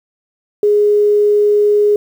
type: tone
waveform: sine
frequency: 415.3 Hz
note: G#4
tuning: in tune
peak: -8 dBFS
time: 0.63-1.96 s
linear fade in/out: 2 ms
effects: 7-bit